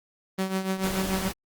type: tone with tremolo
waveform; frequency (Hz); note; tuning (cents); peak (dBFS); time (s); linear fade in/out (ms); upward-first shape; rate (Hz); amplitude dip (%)
sawtooth; 190; F#3; +46; -19; 0.38-1.29; 10; triangle; 6.9; 75
type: noise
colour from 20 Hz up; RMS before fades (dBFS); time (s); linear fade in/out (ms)
pink; -33; 0.82-1.33; 20
effects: Opus 24 kbps